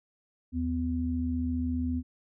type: tone pair together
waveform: sine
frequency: 78.85 / 251.2 Hz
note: D#2 / B3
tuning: +24 / +30 cents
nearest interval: octave + minor sixth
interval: 2006 cents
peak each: -31 / -29 dBFS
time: 0.52-2.03 s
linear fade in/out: 50 ms
effects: none